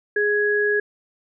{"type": "tone pair together", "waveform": "sine", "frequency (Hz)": [415.3, 1667.9], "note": ["G#4", "G#6"], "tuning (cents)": [0, 7], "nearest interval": "2 octaves", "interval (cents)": 2407, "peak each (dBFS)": -20, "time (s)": [0.16, 0.8], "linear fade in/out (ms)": 5, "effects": []}